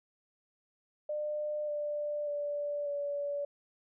sine tone with pitch steps, 600 / 591.1 / 582.2 / 573.6 Hz, D5 / D5 / D5 / D5, +37 / +11 / -15 / -41 cents, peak -32 dBFS, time 1.09-3.45 s, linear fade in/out 5 ms, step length 590 ms, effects none

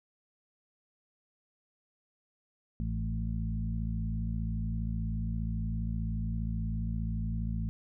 harmonic tone with a mistuned harmonic, 55 Hz, A1, in tune, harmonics 1 / 2 / 3 / 4, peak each -33 / -36 / -38 / -39 dBFS, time 2.8-7.69 s, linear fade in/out 0 ms, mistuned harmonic 3, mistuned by +20 cents, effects none

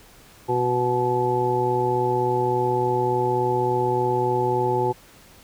harmonic tone, 123.47 Hz, B2, in tune, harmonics 1 / 2 / 3 / 4 / 6 / 7, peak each -28 / -35 / -23 / -28 / -34 / -23 dBFS, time 0.48-4.93 s, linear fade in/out 20 ms, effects pink hiss -50 dBFS RMS until 5.43 s

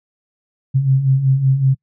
sine beating tone pair, 130 / 135.3 Hz, C3 / C#3, -11 / -42 cents, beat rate 5.3 Hz, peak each -19 / -12 dBFS, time 0.74-1.75 s, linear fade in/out 20 ms, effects noise-tail reverb RT60 0.1 s tail -26 dB re dry

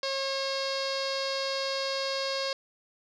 sawtooth tone with low-pass filter, 542 Hz, C#5, 39 cents flat, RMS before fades -31 dBFS, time 0.03-2.53 s, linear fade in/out 2 ms, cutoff 4700 Hz, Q 5.9, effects none

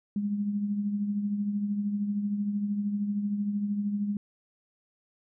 sine tone with tremolo, 204.7 Hz, G#3, 25 cents flat, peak -24 dBFS, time 0.16-4.17 s, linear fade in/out 2 ms, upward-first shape triangle, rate 13 Hz, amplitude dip 55%, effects none

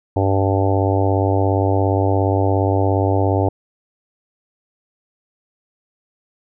harmonic tone, 97.2 Hz, G2, 14 cents flat, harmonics 1 / 3 / 4 / 5 / 6 / 7 / 8 / 9, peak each -17 / -22 / -23 / -24 / -25 / -25 / -26 / -27 dBFS, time 0.16-3.49 s, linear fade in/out 5 ms, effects none

